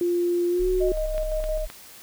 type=tone with pitch glide; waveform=sine; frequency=349.2 to 368.5 Hz; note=F4 to F#4; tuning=0 to -7 cents; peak=-20 dBFS; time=0.01-0.92 s; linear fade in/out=2 ms; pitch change=+93 cents; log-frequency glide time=0.5-0.68 s
type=tone; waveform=sine; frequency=32.87 Hz; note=C1; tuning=9 cents sharp; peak=-27 dBFS; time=0.59-1.68 s; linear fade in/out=20 ms
type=tone with tremolo; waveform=sine; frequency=622 Hz; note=D#5; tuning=1 cent flat; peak=-24 dBFS; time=0.8-1.66 s; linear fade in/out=20 ms; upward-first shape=square; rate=5.8 Hz; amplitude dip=35%
type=click train; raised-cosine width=0.3 ms; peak=-22 dBFS; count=3; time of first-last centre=1.18-1.701 s; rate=3.84 Hz
effects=white hiss -46 dBFS RMS until 2.02 s